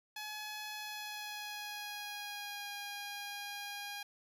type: tone with pitch glide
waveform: 10% pulse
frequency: 848 to 814.4 Hz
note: G#5 to G#5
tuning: +36 to -34 cents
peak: -33 dBFS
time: 0.16-4.03 s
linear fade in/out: 5 ms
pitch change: -70 cents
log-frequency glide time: 0.75-2.74 s
effects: none